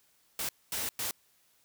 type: noise bursts at uneven times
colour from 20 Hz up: white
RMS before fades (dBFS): -34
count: 3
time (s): 0.39-0.49 / 0.72-0.89 / 0.99-1.11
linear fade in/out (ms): 2
effects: white hiss -68 dBFS RMS until 1.64 s